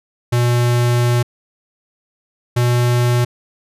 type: tone pair in turn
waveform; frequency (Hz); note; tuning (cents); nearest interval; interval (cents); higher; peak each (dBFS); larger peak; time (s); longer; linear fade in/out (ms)
square; 120.9 / 121.6; B2 / B2; -36 / -26; unison; 10; second; -13; neither; 0.32-1.23 / 2.56-3.25; first; 10
effects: resampled to 32000 Hz